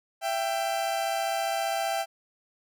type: tone pair together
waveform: 40% pulse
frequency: 668.9 / 784 Hz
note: E5 / G5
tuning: +25 / 0 cents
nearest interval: minor third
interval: 275 cents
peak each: -29 / -28 dBFS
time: 0.21-2.06 s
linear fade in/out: 50 ms
effects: none